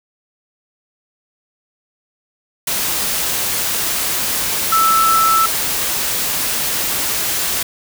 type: tone in noise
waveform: sine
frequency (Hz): 1318.5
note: E6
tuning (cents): 0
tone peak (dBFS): -11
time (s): 4.72-5.46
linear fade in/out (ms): 5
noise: white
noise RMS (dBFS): -19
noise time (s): 2.67-7.63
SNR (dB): +5
effects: none